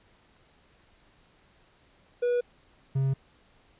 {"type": "tone pair in turn", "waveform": "triangle", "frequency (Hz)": [486, 134.81], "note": ["B4", "C#3"], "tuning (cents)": [-28, -48], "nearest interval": "octave + minor seventh", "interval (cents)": 2220, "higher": "first", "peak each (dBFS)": -21, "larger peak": "neither", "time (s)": [[2.22, 2.41], [2.95, 3.14]], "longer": "neither", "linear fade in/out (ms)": 10, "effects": ["pink hiss -62 dBFS RMS until 3.79 s", "resampled to 8000 Hz"]}